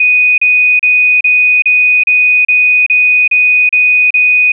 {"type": "tone bursts", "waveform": "sine", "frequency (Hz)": 2486, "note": "D#7", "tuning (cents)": -2, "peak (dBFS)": -5, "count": 11, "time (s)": [0, 4.52], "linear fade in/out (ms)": 5, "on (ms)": 380, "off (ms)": 34, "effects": []}